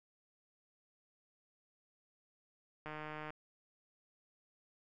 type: click train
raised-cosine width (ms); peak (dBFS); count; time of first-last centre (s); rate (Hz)
0.5; -30; 69; 2.86-3.304; 153
effects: none